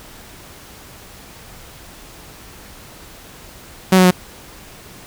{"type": "tone with pitch steps", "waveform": "sawtooth", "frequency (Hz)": [187.4, 184.29, 181.23], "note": ["F#3", "F#3", "F#3"], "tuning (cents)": [22, -7, -36], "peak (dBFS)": -4, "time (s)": [3.92, 4.109], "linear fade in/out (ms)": 5, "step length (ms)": 63, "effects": ["pink hiss -40 dBFS RMS until 5.06 s"]}